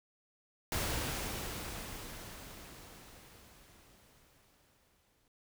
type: noise with exponential decay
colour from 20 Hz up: pink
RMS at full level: -34 dBFS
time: 0.72-5.28 s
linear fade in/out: 1 ms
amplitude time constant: 990 ms
effects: none